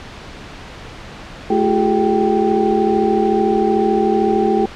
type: tone cluster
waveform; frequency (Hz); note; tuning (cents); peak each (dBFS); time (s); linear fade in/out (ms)
sine; 216.1 / 345.8 / 388.1 / 421.6 / 781; A3 / F4 / G4 / G#4 / G5; -31 / -17 / -17 / +26 / -7; -19; 1.5-4.66; 5
effects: pink hiss -34 dBFS RMS until 4.75 s + low-pass 4000 Hz 12 dB/octave